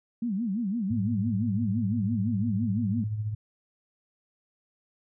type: tone with vibrato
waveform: sine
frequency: 213.1 Hz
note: G#3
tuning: 45 cents sharp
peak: -26 dBFS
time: 0.22-3.04 s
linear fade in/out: 5 ms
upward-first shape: sine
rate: 5.9 Hz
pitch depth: 230 cents each way
type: tone with tremolo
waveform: sine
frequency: 106.9 Hz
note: A2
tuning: 49 cents flat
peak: -25 dBFS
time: 0.9-3.35 s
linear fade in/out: 10 ms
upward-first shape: triangle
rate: 14 Hz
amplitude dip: 60%
effects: none